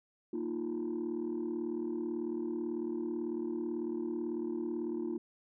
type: chord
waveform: sine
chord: Bb suspended fourth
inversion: none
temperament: equal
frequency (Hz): 233.1 / 311.1 / 349.2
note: Bb3 / Eb4 / F4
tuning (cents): 0 / 0 / 0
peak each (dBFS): -38 / -37 / -35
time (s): 0.33-5.18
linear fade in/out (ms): 5
effects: tanh soft clip ceiling -29 dBFS